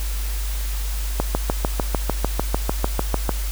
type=click train; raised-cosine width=1 ms; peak=-5 dBFS; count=15; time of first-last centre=1.2-3.293 s; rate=6.69 Hz; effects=added 50 Hz sine -22 dBFS peak until 3.51 s + white hiss -34 dBFS RMS until 3.51 s